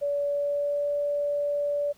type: tone with pitch glide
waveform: sine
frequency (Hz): 573 to 579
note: D5 to D5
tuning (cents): -43 to -25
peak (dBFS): -24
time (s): 0.01-1.93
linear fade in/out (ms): 20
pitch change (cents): +18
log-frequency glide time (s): 0.25-0.88
effects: pink hiss -60 dBFS RMS until 1.97 s